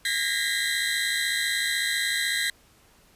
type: tone cluster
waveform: 30% pulse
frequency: 1622 / 1850 / 1924 / 2034 / 4012 Hz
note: G#6 / A#6 / B6 / C7 / B7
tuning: -41 / -14 / -46 / -50 / +26 cents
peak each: -28 dBFS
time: 0.05-2.5 s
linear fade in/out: 2 ms
effects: pink hiss -58 dBFS RMS until 3.15 s + resampled to 32000 Hz